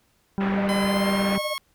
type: harmonic tone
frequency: 196 Hz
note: G3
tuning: in tune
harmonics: 1 / 2 / 3 / 4 / 5 / 7 / 8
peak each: -22 / -32 / -42 / -36 / -40 / -47 / -50 dBFS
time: 0.38-1.38 s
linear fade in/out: 0 ms
type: low-pass noise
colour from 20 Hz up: white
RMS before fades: -32 dBFS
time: 0.4-1.37 s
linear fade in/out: 10 ms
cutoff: 2100 Hz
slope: 24 dB/octave
type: tone with tremolo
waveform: sine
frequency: 605 Hz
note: D#5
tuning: 49 cents flat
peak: -24 dBFS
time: 0.57-1.54 s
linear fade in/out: 10 ms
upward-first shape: sine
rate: 16 Hz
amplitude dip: 80%
type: tone with pitch glide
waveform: 15% pulse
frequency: 1018 to 1091.1 Hz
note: C6 to C#6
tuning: -48 to -28 cents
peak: -22 dBFS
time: 0.69-1.58 s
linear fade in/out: 0 ms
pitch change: +120 cents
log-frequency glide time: 0.79-1.36 s
effects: pink hiss -65 dBFS RMS until 1.74 s